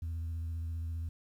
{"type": "tone with vibrato", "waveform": "sine", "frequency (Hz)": 82.41, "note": "E2", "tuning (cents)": 0, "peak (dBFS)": -32, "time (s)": [0.02, 1.09], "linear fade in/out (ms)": 5, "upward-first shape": "sine", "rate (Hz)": 15, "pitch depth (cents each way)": 28, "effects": ["tanh soft clip ceiling -33 dBFS", "11-bit"]}